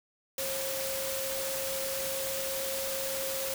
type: tone in noise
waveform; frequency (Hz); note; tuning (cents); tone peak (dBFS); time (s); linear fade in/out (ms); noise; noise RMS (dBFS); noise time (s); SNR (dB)
sine; 537; C5; +45; -35; 0.38-3.54; 2; white; -35; 0.38-3.54; -3
effects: none